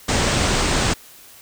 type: low-pass noise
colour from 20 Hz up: pink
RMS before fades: -19 dBFS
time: 0.08-0.94 s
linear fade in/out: 10 ms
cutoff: 8900 Hz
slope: 96 dB/octave
effects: white hiss -45 dBFS RMS until 1.41 s